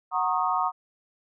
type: chord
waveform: sine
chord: D# minor seventh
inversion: first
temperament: equal with one note detuned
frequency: 740 / 932.3 / 1090.3 / 1244.5 Hz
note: F#5 / A#5 / C#6 / D#6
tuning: 0 / 0 / -29 / 0 cents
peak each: -28 dBFS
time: 0.11-0.72 s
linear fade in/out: 50 ms
effects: none